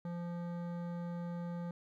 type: tone with hard clipping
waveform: sine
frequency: 172.9 Hz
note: F3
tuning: 17 cents flat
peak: -40 dBFS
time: 0.05-1.71 s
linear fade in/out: 2 ms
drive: 14 dB
effects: none